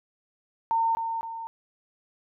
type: tone with echo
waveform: sine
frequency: 910 Hz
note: A#5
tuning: 42 cents flat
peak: -21 dBFS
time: 0.71-0.95 s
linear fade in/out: 0 ms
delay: 260 ms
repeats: 2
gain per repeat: -6 dB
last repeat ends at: 1.47 s
effects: none